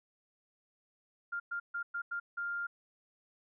sine tone bursts at uneven times, 1400 Hz, F6, 4 cents sharp, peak -34 dBFS, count 6, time 1.32-1.4 / 1.51-1.6 / 1.74-1.83 / 1.94-2.02 / 2.11-2.2 / 2.37-2.67 s, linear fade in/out 10 ms, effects none

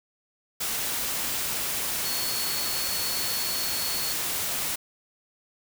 sine tone in noise, 4388 Hz, C#8, 18 cents flat, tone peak -32 dBFS, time 2.04-4.13 s, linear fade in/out 10 ms, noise white, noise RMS -29 dBFS, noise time 0.6-4.76 s, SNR -6 dB, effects none

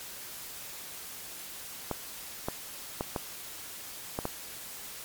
clicks, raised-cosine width 1 ms, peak -16 dBFS, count 6, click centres 1.913 / 2.485 / 3.009 / 3.162 / 4.189 / 4.254 s, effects white hiss -43 dBFS RMS until 5.04 s + MP3 96 kbps

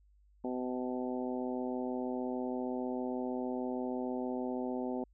harmonic tone with a mistuned harmonic, 126.4 Hz, B2, 41 cents sharp, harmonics 2 / 3 / 4 / 5 / 6 / 7, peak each -36 / -40 / -42 / -44 / -46 / -47 dBFS, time 0.44-5.04 s, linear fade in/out 5 ms, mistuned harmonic 7, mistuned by -21 cents, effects added 50 Hz sine -62 dBFS peak until 5.13 s

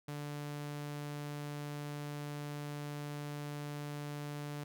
sawtooth tone, 146.4 Hz, D3, 5 cents flat, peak -36 dBFS, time 0.08-4.64 s, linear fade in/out 5 ms, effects none

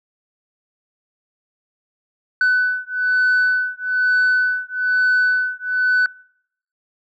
sine beating tone pair, 1499 / 1500.1 Hz, F#6 / F#6, +22 / +23 cents, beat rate 1.1 Hz, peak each -16 dBFS, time 2.41-6.06 s, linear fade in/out 2 ms, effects noise-tail reverb RT60 0.7 s tail -26 dB re dry + tanh soft clip ceiling -11 dBFS

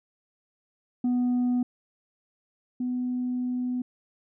sine tone pair in turn, 246.9 / 249.3 Hz, B3 / B3, 0 / +16 cents, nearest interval unison, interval 16 cents, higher second, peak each -19 / -25 dBFS, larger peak first, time 1.04-1.63 / 2.8-3.82 s, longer second, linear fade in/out 5 ms, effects tanh soft clip ceiling -21 dBFS

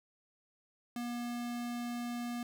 square tone, 239.9 Hz, A#3, 50 cents sharp, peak -37 dBFS, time 0.96-2.43 s, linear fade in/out 2 ms, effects none

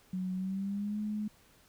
sine tone with pitch glide, 185 to 211.3 Hz, F#3 to G#3, 0 to +30 cents, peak -32 dBFS, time 0.13-1.28 s, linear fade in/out 5 ms, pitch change +230 cents, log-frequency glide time 0.35-0.99 s, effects pink hiss -63 dBFS RMS until 1.68 s

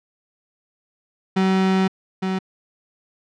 35% pulse tone pair in turn, 189.6 / 188.68 Hz, F#3 / F#3, +43 / +34 cents, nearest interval unison, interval 9 cents, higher first, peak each -14 / -19 dBFS, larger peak first, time 1.36-1.88 / 2.22-2.39 s, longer first, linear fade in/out 10 ms, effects low-pass 4000 Hz 12 dB/octave

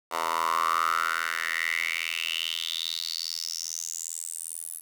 10% pulse tone with high-pass filter sweep, 82.41 Hz, E2, in tune, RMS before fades -30 dBFS, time 0.1-4.82 s, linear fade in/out 50 ms, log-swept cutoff 830 to 11000 Hz, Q 6.6, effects 8-bit

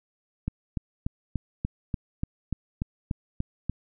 click train, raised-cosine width 5 ms, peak -15 dBFS, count 12, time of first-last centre 0.48-3.696 s, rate 3.42 Hz, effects none

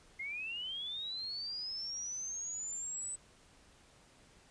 sine linear sweep, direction up, 2093 to 8060 Hz, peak -38 dBFS, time 0.19-3.16 s, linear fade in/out 10 ms, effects pink hiss -63 dBFS RMS until 4.5 s + resampled to 22050 Hz

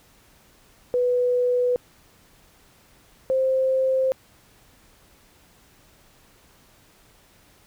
sine tone pair in turn, 493.9 / 524.8 Hz, B4 / C5, 0 / +5 cents, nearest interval minor second, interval 105 cents, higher second, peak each -18 dBFS, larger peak neither, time 0.94-1.76 / 3.3-4.12 s, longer neither, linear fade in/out 0 ms, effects pink hiss -56 dBFS RMS until 7.66 s

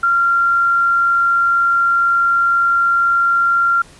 sine tone, 1381 Hz, F6, 20 cents flat, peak -11 dBFS, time 0.03-3.82 s, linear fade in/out 5 ms, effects pink hiss -44 dBFS RMS until 3.99 s + resampled to 24000 Hz

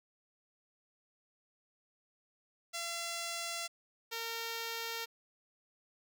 5% pulse tone pair in turn, 680 / 458.9 Hz, F5 / A#4, -46 / -27 cents, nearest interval perfect fifth, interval 681 cents, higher first, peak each -26 dBFS, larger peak neither, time 2.73-3.68 / 4.11-5.06 s, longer neither, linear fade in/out 20 ms, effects none

